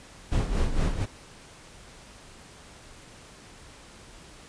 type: noise with tremolo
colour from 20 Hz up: brown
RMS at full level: -22 dBFS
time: 0.31-1.06 s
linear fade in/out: 20 ms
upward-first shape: sine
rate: 4.3 Hz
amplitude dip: 65%
effects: pink hiss -49 dBFS RMS until 4.48 s + resampled to 22050 Hz